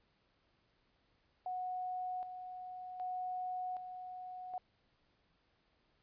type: tone with tremolo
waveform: sine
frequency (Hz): 734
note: F#5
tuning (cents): -14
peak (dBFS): -37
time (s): 1.46-4.58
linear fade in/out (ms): 2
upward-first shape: square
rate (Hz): 0.65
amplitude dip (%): 55
effects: pink hiss -75 dBFS RMS until 6.02 s + resampled to 11025 Hz